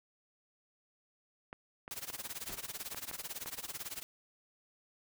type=clicks; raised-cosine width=0.5 ms; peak=-29 dBFS; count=6; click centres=1.529 / 1.879 / 2.101 / 2.946 / 3.113 / 3.46 s
type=noise with tremolo; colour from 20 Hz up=white; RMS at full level=-40 dBFS; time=1.91-4.03 s; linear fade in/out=0 ms; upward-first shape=sine; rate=18 Hz; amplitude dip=90%
type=noise with exponential decay; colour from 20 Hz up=pink; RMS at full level=-40 dBFS; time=2.49-2.67 s; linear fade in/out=5 ms; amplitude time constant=37 ms
effects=none